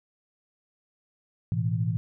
sine chord, A suspended second, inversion none, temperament equal, 110 / 123.47 / 164.81 Hz, A2 / B2 / E3, 0 / 0 / 0 cents, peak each -27 / -29 / -29 dBFS, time 1.52-1.97 s, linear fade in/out 0 ms, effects none

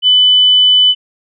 sine tone, 3000 Hz, F#7, 23 cents sharp, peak -5 dBFS, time 0.02-0.95 s, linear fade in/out 50 ms, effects none

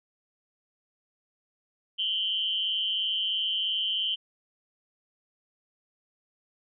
sine tone with amplitude modulation, 3067 Hz, G7, 38 cents flat, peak -22 dBFS, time 1.98-4.16 s, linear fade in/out 20 ms, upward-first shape sine, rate 209 Hz, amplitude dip 80%, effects none

